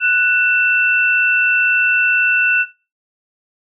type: tone pair together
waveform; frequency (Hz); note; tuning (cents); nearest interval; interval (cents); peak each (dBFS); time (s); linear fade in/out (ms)
sine; 1481.1 / 2679; F#6 / E7; +1 / +27; minor seventh; 1026; -14; 0-2.66; 50
effects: noise-tail reverb RT60 0.3 s tail -20 dB re dry